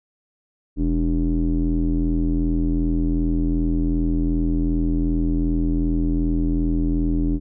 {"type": "tone with low-pass filter", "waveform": "square", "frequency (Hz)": 41.32, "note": "E1", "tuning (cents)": 5, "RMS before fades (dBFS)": -20, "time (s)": [0.76, 7.4], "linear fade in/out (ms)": 50, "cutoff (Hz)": 290, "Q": 6.1, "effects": []}